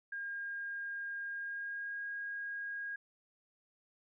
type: tone with pitch glide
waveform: sine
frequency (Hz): 1616 to 1633.8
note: G#6 to G#6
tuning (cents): -48 to -29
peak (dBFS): -38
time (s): 0.12-2.96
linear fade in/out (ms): 5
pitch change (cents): +19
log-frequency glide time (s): 1.25-2.04
effects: none